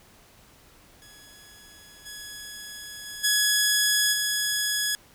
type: tone with level steps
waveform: 10% pulse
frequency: 1682 Hz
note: G#6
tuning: 22 cents sharp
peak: -40 / -29 / -27 / -11 / -15 dBFS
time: 1.02-4.95 s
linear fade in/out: 0 ms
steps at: 2.05 / 3.05 / 3.23 / 4.12 s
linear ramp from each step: 20 ms
effects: pink hiss -55 dBFS RMS until 5.14 s